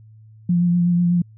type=tone with vibrato; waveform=sine; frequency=174.61 Hz; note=F3; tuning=in tune; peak=-14 dBFS; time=0.49-1.22 s; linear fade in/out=5 ms; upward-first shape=sine; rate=8.1 Hz; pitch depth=21 cents each way; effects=added 109 Hz sine -43 dBFS peak until 1.37 s